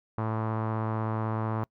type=tone with low-pass filter; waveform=sawtooth; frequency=110.5 Hz; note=A2; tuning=8 cents sharp; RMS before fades=-30 dBFS; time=0.18-1.64 s; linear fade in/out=0 ms; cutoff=1100 Hz; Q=2.5; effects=noise-tail reverb RT60 0.1 s tail -26 dB re dry